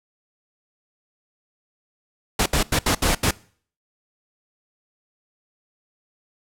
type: noise bursts at uneven times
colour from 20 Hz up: pink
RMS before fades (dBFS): -19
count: 6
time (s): 2.39-2.46 / 2.53-2.63 / 2.72-2.79 / 2.86-2.95 / 3.02-3.15 / 3.23-3.31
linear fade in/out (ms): 5
effects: noise-tail reverb RT60 0.5 s tail -22 dB re dry + low-pass 12000 Hz 12 dB/octave